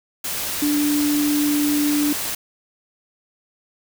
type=tone in noise; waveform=sine; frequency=293.7 Hz; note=D4; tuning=in tune; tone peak=-17 dBFS; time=0.62-2.13 s; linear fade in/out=5 ms; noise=white; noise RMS=-26 dBFS; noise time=0.24-2.35 s; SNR=+6 dB; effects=none